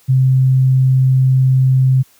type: tone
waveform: sine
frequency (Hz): 130.81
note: C3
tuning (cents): 0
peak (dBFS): -8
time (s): 0.08-2.03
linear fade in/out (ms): 20
effects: white hiss -51 dBFS RMS until 2.19 s + high-pass 60 Hz 12 dB/octave